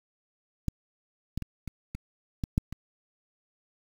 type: clicks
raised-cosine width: 5 ms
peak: -15 / -18 / -23 / -24 / -24 / -17 / -11 / -25 dBFS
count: 8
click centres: 0.683 / 1.376 / 1.423 / 1.677 / 1.95 / 2.438 / 2.579 / 2.726 s
effects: 7-bit